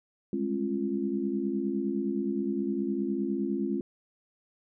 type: tone cluster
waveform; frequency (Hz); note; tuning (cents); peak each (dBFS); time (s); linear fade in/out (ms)
sine; 200 / 209.7 / 270.3 / 345; G3 / G#3 / C#4 / F4; +35 / +17 / -44 / -21; -37 / -32 / -32 / -32; 0.33-3.81; 2
effects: none